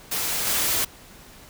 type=noise with level steps; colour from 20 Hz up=white; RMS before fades=-26 / -23 dBFS; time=0.11-0.85 s; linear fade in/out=10 ms; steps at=0.47 s; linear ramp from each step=2 ms; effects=pink hiss -47 dBFS RMS until 1.49 s